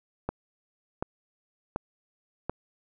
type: click train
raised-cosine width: 1 ms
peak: -15 dBFS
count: 4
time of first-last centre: 0.29-2.496 s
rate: 1.36 Hz
effects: none